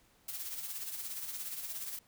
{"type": "noise with tremolo", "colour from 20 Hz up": "blue", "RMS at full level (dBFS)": -39, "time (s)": [0.28, 1.99], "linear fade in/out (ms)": 5, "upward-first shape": "sine", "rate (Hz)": 17, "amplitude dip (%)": 50, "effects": ["pink hiss -67 dBFS RMS until 2.07 s"]}